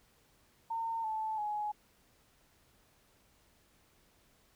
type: tone with pitch steps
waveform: sine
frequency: 910 / 873.9 / 839.3 Hz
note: A#5 / A5 / G#5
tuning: -42 / -12 / +18 cents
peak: -33 dBFS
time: 0.7-1.72 s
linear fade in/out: 10 ms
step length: 340 ms
effects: pink hiss -68 dBFS RMS until 4.55 s